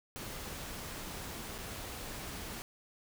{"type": "noise with dropouts", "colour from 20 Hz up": "pink", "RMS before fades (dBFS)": -43, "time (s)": [0.16, 2.62], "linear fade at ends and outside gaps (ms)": 0, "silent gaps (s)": [1.581, 1.586], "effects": []}